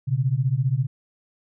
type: beating tone pair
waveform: sine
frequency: 123.47 / 138.47 Hz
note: B2 / C#3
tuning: 0 / -2 cents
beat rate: 15 Hz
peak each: -22 dBFS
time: 0.07-0.87 s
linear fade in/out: 20 ms
effects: none